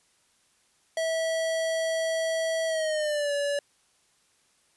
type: tone with pitch glide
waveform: square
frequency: 650 to 572.4 Hz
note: E5 to D5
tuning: -24 to -45 cents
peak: -26 dBFS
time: 0.97-3.59 s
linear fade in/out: 2 ms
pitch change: -221 cents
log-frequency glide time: 2.67-3.33 s
effects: white hiss -66 dBFS RMS until 4.76 s + resampled to 24000 Hz